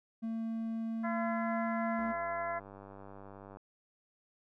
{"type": "tone", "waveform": "triangle", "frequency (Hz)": 225.6, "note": "A3", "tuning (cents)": 44, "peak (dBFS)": -32, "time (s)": [0.22, 2.13], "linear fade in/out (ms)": 20}
{"type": "harmonic tone", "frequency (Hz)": 340, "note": "F4", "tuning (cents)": -46, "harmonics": [2, 3, 4, 5, 6], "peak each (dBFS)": [-36, -40, -42, -44, -46], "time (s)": [1.03, 2.6], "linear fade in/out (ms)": 20}
{"type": "click train", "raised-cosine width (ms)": 1, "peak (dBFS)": -36, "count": 157, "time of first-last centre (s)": [1.99, 3.571], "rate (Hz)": 98.7}
{"effects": []}